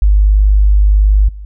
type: tone with level steps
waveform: sine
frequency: 50.7 Hz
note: G#1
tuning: 41 cents flat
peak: -5 / -25 dBFS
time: 0.02-1.45 s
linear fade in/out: 0 ms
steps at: 1.28 s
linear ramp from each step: 10 ms
effects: none